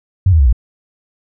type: tone with pitch steps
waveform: sine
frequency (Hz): 94.3 / 80.22 / 68.24 / 58.05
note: F#2 / E2 / C#2 / A#1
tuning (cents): +33 / -47 / -27 / -7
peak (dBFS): -6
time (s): 0.26-0.528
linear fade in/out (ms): 5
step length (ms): 67
effects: none